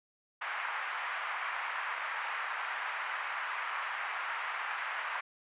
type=band-pass noise; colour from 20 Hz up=pink; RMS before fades=-37 dBFS; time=0.41-5.21 s; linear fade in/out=10 ms; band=950 to 2300 Hz; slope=24 dB/octave; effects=resampled to 8000 Hz